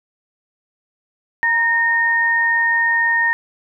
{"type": "tone pair together", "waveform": "sine", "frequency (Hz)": [936, 1842], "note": ["A#5", "A#6"], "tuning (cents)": [7, -21], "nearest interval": "octave", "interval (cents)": 1172, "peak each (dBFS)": [-22, -14], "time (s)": [1.43, 3.33], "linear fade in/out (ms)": 0, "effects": []}